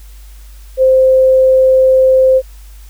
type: tone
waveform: sine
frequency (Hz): 522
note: C5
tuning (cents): -4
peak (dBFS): -5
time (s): 0.77-2.42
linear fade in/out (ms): 50
effects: added 50 Hz sine -32 dBFS peak until 2.89 s + white hiss -46 dBFS RMS until 2.89 s